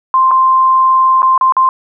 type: tone with dropouts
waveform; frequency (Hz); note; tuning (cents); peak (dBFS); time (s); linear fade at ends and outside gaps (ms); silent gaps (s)
sine; 1046.5; C6; 0; -6; 0.14-1.69; 1; 0.31-0.314 / 1.22-1.229 / 1.378-1.411 / 1.523-1.567
effects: none